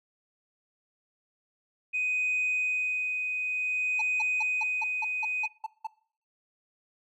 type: tone with tremolo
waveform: sine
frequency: 2500 Hz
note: D#7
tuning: 8 cents sharp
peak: -24 dBFS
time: 1.93-5.48 s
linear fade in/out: 20 ms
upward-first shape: sine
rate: 0.55 Hz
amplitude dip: 40%
type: tone bursts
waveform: triangle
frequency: 880 Hz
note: A5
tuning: in tune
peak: -28 dBFS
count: 10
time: 3.99-5.87 s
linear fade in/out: 5 ms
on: 26 ms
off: 180 ms
effects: noise-tail reverb RT60 0.5 s tail -21 dB re dry + tanh soft clip ceiling -22 dBFS